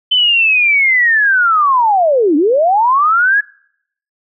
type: linear two-way sweep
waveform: sine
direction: down then up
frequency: 3064 to 277.2 to 1705 Hz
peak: -8 dBFS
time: 0.11-3.41 s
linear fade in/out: 10 ms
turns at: 2.36 s
effects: noise-tail reverb RT60 0.7 s tail -25 dB re dry